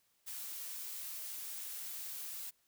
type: noise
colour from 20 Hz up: blue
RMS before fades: -44 dBFS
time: 0.26-2.51 s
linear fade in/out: 20 ms
effects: white hiss -75 dBFS RMS until 2.67 s